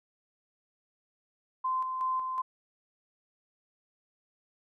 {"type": "tone with tremolo", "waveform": "sine", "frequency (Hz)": 1035, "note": "C6", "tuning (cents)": -19, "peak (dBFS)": -27, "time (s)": [1.64, 2.42], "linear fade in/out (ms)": 10, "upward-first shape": "square", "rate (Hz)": 2.7, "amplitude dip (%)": 40, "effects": []}